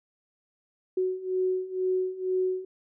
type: beating tone pair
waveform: sine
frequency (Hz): 370 / 372.1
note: F#4 / F#4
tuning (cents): 0 / +10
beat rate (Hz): 2.1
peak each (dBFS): -30 / -27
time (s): 0.97-2.65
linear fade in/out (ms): 5
effects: none